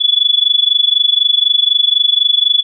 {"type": "tone with amplitude modulation", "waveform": "sine", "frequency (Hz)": 3427, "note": "A7", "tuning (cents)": -46, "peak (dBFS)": -5, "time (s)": [0, 2.63], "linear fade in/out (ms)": 20, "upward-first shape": "sine", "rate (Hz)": 24, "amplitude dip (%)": 90, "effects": []}